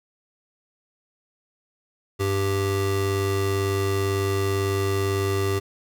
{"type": "tone pair together", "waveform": "square", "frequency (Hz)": [98, 392], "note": ["G2", "G4"], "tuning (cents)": [0, 0], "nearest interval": "2 octaves", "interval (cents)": 2400, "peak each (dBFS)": -25, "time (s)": [2.19, 5.6], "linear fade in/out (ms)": 20, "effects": []}